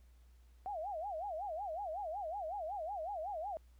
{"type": "tone with vibrato", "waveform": "sine", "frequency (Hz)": 719, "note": "F#5", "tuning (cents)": -50, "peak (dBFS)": -38, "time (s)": [0.66, 3.57], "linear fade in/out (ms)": 0, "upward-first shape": "sine", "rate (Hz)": 5.4, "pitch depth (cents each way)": 260, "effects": ["added 60 Hz sine -59 dBFS peak until 3.79 s", "pink hiss -75 dBFS RMS until 3.79 s"]}